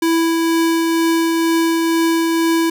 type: tone with tremolo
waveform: square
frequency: 330 Hz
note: E4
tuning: 2 cents sharp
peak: -13 dBFS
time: 0.02-2.7 s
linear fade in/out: 5 ms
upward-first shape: triangle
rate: 2.1 Hz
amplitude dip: 25%
effects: none